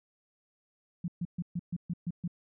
sine tone bursts, 173.7 Hz, F3, 9 cents flat, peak -30 dBFS, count 8, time 1.04-2.278 s, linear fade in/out 5 ms, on 41 ms, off 130 ms, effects none

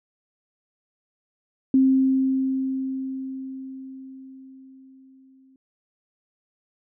sine tone with exponential decay, 264.6 Hz, C4, 20 cents sharp, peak -13 dBFS, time 1.74-5.56 s, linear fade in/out 2 ms, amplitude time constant 830 ms, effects none

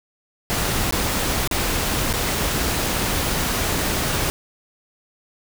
pink noise with dropouts, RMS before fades -22 dBFS, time 0.5-4.3 s, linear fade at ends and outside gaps 0 ms, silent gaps 0.909-0.924 / 1.475-1.512 / 2.129-2.137 s, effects none

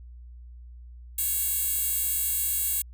10% pulse tone with high-pass filter, 554.4 Hz, C#5, in tune, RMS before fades -27 dBFS, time 1.18-2.82 s, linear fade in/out 5 ms, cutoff 11000 Hz, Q 1.1, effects added 60 Hz sine -42 dBFS peak until 2.93 s

